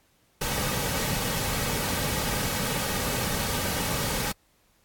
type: noise with comb filter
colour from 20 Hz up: pink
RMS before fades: -28 dBFS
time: 0.41-4.32 s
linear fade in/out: 5 ms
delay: 2.9 ms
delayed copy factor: -0.5
effects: pink hiss -65 dBFS RMS until 4.84 s + AAC 64 kbps